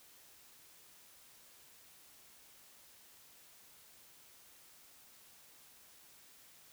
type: silence
effects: white hiss -61 dBFS RMS until 6.72 s